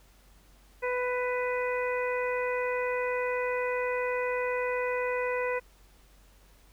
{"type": "harmonic tone", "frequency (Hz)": 496.9, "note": "B4", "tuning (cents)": 11, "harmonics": [1, 2, 3, 4, 5], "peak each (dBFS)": [-29, -35, -39, -36, -39], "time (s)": [0.82, 5.6], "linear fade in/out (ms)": 20, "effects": ["added 47 Hz sine -57 dBFS peak until 6.72 s", "pink hiss -62 dBFS RMS until 6.72 s"]}